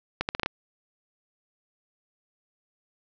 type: accelerating click train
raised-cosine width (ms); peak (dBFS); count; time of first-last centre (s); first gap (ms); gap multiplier
0.3; -10; 6; 0.21-0.461; 79; 0.77
effects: resampled to 16000 Hz + 8-bit